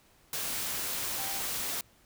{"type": "tone in noise", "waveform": "sine", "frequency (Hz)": 784, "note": "G5", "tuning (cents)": 0, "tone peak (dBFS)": -42, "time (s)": [1.18, 1.41], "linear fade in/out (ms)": 2, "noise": "white", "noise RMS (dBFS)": -34, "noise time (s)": [0.33, 1.81], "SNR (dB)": -11, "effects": ["pink hiss -63 dBFS RMS until 2.05 s"]}